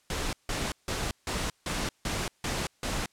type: noise bursts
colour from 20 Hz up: pink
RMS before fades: -31 dBFS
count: 8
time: 0.1-3.06 s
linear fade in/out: 2 ms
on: 230 ms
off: 160 ms
effects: white hiss -67 dBFS RMS until 3.12 s + low-pass 9000 Hz 12 dB/octave